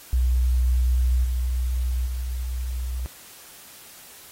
sine tone with level steps, 62.2 Hz, B1, 13 cents sharp, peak -17 / -21 / -25 dBFS, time 0.13-3.06 s, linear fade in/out 0 ms, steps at 1.24 / 2.06 s, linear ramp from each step 10 ms, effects white hiss -46 dBFS RMS until 4.31 s + AAC 48 kbps

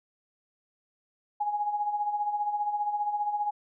sine tone with tremolo, 830.6 Hz, G#5, in tune, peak -24 dBFS, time 1.4-3.51 s, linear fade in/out 10 ms, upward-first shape sine, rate 15 Hz, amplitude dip 60%, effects none

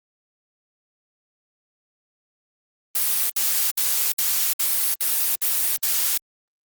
blue noise bursts, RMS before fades -21 dBFS, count 8, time 2.95-6.177 s, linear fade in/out 5 ms, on 350 ms, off 61 ms, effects Opus 32 kbps

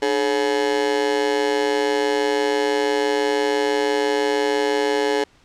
35% pulse tone with amplitude modulation, 424.7 Hz, G#4, 39 cents sharp, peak -12 dBFS, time 0.02-5.24 s, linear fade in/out 5 ms, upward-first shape sine, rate 126 Hz, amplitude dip 95%, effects pink hiss -55 dBFS RMS until 5.44 s + low-pass 6000 Hz 12 dB/octave

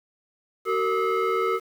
sine tone with frequency modulation, 458.1 Hz, A#4, 30 cents flat, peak -19 dBFS, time 0.65-1.6 s, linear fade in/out 50 ms, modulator 836 Hz, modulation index 1.4, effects tanh soft clip ceiling -19 dBFS + 8-bit

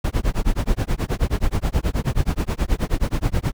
brown noise with tremolo, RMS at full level -17 dBFS, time 0.04-3.53 s, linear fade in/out 5 ms, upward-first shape sine, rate 9.4 Hz, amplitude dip 100%, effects none

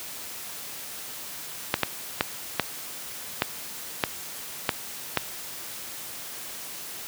clicks, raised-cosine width 0.3 ms, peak -4 dBFS, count 8, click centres 1.741 / 1.833 / 2.209 / 2.597 / 3.421 / 4.038 / 4.692 / 5.173 s, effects white hiss -38 dBFS RMS until 7.07 s + high-pass 80 Hz 12 dB/octave

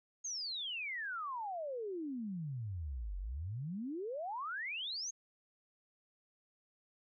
sine exponential two-way sweep, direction down then up, 6630 to 44.09 to 6630 Hz, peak -38 dBFS, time 0.24-5.11 s, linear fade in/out 10 ms, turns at 3.18 s, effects none

